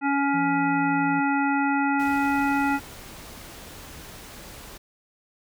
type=harmonic tone; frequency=280 Hz; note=C#4; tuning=18 cents sharp; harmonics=1 / 3 / 5 / 7 / 9; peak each=-23 / -25 / -28 / -33 / -35 dBFS; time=0.01-2.8 s; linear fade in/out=50 ms
type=tone with pitch glide; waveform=triangle; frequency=170.5 to 167.86 Hz; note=F3 to E3; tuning=-41 to +32 cents; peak=-29 dBFS; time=0.33-1.21 s; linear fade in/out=20 ms; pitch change=-27 cents; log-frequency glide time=0.53-0.86 s
type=noise; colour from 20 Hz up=pink; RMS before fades=-42 dBFS; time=1.99-4.78 s; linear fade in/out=10 ms
effects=none